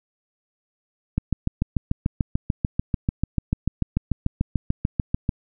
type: click train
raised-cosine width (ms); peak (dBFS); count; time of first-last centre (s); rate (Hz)
5; -8; 29; 1.18-5.292; 6.81
effects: none